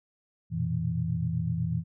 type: tone cluster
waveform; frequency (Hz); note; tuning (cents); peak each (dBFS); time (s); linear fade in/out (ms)
sine; 87.8 / 116.5 / 124.5 / 164.4; F2 / A#2 / B2 / E3; +10 / -1 / +14 / -4; -35 / -32 / -34 / -29; 0.5-1.84; 50
effects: none